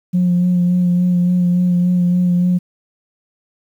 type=tone with vibrato; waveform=sine; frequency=178.1 Hz; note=F3; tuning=34 cents sharp; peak=-10 dBFS; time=0.13-2.59 s; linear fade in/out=20 ms; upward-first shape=sine; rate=3.5 Hz; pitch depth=20 cents each way; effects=tanh soft clip ceiling -8 dBFS + 8-bit